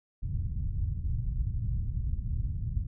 white low-pass noise, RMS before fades -31 dBFS, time 0.22-2.87 s, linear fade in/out 10 ms, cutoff 110 Hz, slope 24 dB/octave, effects none

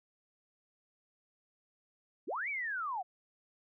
sine linear two-way sweep, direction up then down, 207.7 to 2345 to 688 Hz, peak -34 dBFS, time 2.27-3.03 s, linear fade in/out 20 ms, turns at 2.49 s, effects none

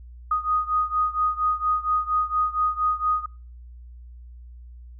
sine beating tone pair, 1242 / 1246.3 Hz, D#6 / D#6, -3 / +2 cents, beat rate 4.3 Hz, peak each -23 / -25 dBFS, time 0.31-3.26 s, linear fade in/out 5 ms, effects noise-tail reverb RT60 0.4 s tail -26 dB re dry + added 60 Hz sine -40 dBFS peak until 4.99 s

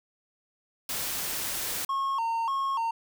white noise, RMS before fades -32 dBFS, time 0.89-1.85 s, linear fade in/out 2 ms
triangle tone with vibrato, 998 Hz, B5, 18 cents sharp, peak -24 dBFS, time 1.89-2.91 s, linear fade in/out 5 ms, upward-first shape square, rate 1.7 Hz, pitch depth 150 cents each way
effects none

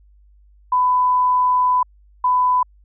sine tone bursts at uneven times, 1000 Hz, B5, 21 cents sharp, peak -13 dBFS, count 2, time 0.72-1.83 / 2.24-2.63 s, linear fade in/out 5 ms, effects added 50 Hz sine -48 dBFS peak until 2.84 s

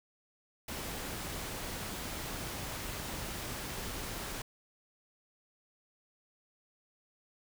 pink noise, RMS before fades -40 dBFS, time 0.68-4.42 s, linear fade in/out 5 ms, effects none

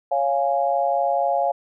sine chord, Db major, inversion none, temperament equal, 554.4 / 698.5 / 830.6 Hz, Db5 / F5 / Ab5, 0 / 0 / 0 cents, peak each -23 / -21 / -24 dBFS, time 0.11-1.52 s, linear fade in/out 10 ms, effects none

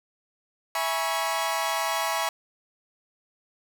sawtooth chord, C# minor seventh, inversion first, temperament equal with one note detuned, 659.3 / 830.6 / 969.1 / 1108.7 Hz, E5 / G#5 / B5 / C#6, 0 / 0 / -33 / 0 cents, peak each -27 dBFS, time 0.75-2.29 s, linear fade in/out 2 ms, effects none

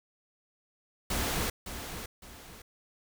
pink noise with echo, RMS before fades -31 dBFS, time 1.1-1.5 s, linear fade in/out 5 ms, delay 560 ms, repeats 2, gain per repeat -9 dB, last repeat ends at 2.62 s, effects none

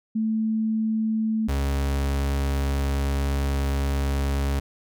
sine / 40% pulse tone pair in turn, 220 / 69.3 Hz, A3 / C#2, 0 / 0 cents, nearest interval octave + minor sixth, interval 2000 cents, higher first, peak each -21 dBFS, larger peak neither, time 0.15-1.48 / 1.48-4.6 s, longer second, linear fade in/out 10 ms, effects none

